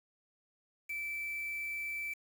sine tone with quantisation, 2324 Hz, D7, 19 cents flat, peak -36 dBFS, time 0.89-2.14 s, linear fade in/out 10 ms, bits 8, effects none

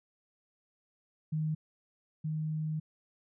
sine tone pair in turn, 155.56 / 155.56 Hz, D#3 / D#3, 0 / 0 cents, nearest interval unison, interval 0 cents, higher neither, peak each -29 / -31 dBFS, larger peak first, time 1.32-1.55 / 2.24-2.8 s, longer second, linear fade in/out 10 ms, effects none

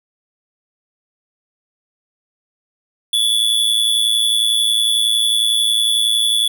square tone with amplitude modulation, 3432 Hz, A7, 44 cents flat, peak -11 dBFS, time 3.13-6.48 s, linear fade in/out 5 ms, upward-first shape sine, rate 111 Hz, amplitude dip 65%, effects none

